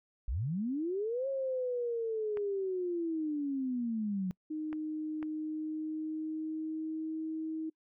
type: linear two-way sweep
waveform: sine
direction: up then down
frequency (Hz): 44.51 to 547 to 180.3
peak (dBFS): -31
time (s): 0.28-4.31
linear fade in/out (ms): 0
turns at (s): 1.28
type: clicks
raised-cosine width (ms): 0.5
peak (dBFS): -30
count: 3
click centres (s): 2.372 / 4.729 / 5.228
type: tone with pitch glide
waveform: sine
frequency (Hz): 309.4 to 317.4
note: D#4 to D#4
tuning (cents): -10 to +35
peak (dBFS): -34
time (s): 4.5-7.7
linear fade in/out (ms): 10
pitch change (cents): +45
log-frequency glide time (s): 5.34-7.2
effects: noise-tail reverb RT60 0.1 s tail -26 dB re dry